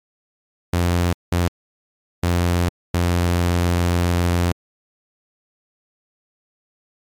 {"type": "tone bursts at uneven times", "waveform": "sawtooth", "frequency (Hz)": 87.31, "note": "F2", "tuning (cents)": 0, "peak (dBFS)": -12, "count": 4, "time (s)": [[0.73, 1.13], [1.32, 1.48], [2.23, 2.69], [2.94, 4.52]], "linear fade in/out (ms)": 5, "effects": ["MP3 96 kbps"]}